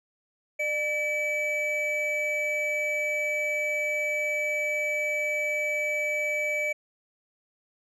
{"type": "tone pair together", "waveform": "triangle", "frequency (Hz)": [600.6, 2298], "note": ["D5", "D7"], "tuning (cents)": [39, -38], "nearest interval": "octave + major seventh", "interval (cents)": 2323, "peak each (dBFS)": [-29, -25], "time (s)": [0.59, 6.73], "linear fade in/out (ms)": 10, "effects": ["resampled to 32000 Hz"]}